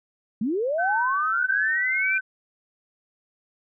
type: linear sweep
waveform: sine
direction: up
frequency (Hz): 196 to 2408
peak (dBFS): -22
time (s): 0.41-2.18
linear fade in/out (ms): 5
type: tone with tremolo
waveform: sine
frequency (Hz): 1528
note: G6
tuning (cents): -45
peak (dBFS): -23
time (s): 0.78-2.21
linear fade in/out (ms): 20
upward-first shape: sine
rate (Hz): 1.6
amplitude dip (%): 40
effects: none